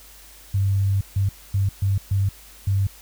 sine tone bursts at uneven times, 98.2 Hz, G2, 4 cents sharp, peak -17 dBFS, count 6, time 0.54-1.01 / 1.16-1.29 / 1.54-1.69 / 1.82-1.98 / 2.11-2.29 / 2.67-2.87 s, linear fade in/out 5 ms, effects added 50 Hz sine -49 dBFS peak until 3.01 s + white hiss -47 dBFS RMS until 3.01 s

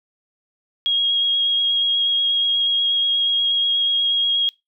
sine tone with vibrato, 3281 Hz, G#7, 22 cents flat, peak -16 dBFS, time 0.86-4.49 s, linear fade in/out 0 ms, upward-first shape sine, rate 8.3 Hz, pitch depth 13 cents each way, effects noise-tail reverb RT60 0.2 s tail -24 dB re dry

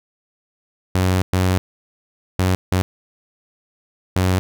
sawtooth tone bursts at uneven times, 92.5 Hz, F#2, in tune, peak -11 dBFS, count 5, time 0.95-1.22 / 1.33-1.58 / 2.39-2.55 / 2.72-2.82 / 4.16-4.39 s, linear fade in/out 0 ms, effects none

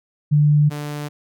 sine / sawtooth tone pair in turn, 148.2 / 147.41 Hz, D3 / D3, +16 / +7 cents, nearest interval unison, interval 9 cents, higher first, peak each -11 / -22 dBFS, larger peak first, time 0.31-0.7 / 0.7-1.09 s, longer neither, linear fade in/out 20 ms, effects none

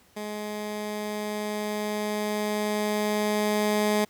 15% pulse tone with level ramp, 210.4 Hz, G#3, 23 cents sharp, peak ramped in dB -26 to -15 dBFS, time 0.16-4.05 s, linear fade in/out 10 ms, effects pink hiss -59 dBFS RMS until 4.09 s + high-pass 60 Hz 12 dB/octave

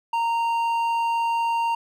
sine tone with hard clipping, 926 Hz, A#5, 12 cents flat, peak -22 dBFS, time 0.13-1.75 s, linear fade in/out 5 ms, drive 6 dB, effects none

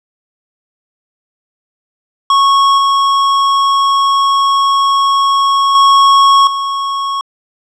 square tone with level steps, 1102 Hz, C#6, 11 cents flat, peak -7 / -9 / -5 / -15 dBFS, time 2.3-7.21 s, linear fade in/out 2 ms, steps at 2.78 / 5.75 / 6.47 s, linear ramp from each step 2 ms, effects low-pass 5000 Hz 12 dB/octave

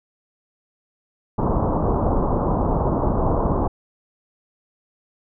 pink low-pass noise, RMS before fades -20 dBFS, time 1.38-3.68 s, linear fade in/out 10 ms, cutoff 1100 Hz, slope 48 dB/octave, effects none

